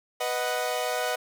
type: chord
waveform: sawtooth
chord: B major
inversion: none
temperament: equal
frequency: 493.9 / 622.3 / 740 Hz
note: B4 / D#5 / F#5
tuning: 0 / 0 / 0 cents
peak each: -27 dBFS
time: 0.2-1.16 s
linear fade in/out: 10 ms
effects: none